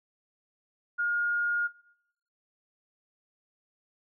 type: tone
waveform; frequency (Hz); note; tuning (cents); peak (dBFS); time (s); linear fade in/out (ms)
sine; 1424; F6; +33; -25; 0.98-1.68; 20
effects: noise-tail reverb RT60 0.8 s tail -21 dB re dry